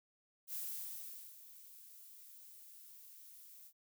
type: noise with ADSR envelope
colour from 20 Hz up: violet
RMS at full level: -42 dBFS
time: 0.47-3.73 s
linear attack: 67 ms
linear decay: 800 ms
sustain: -15 dB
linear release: 64 ms
effects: none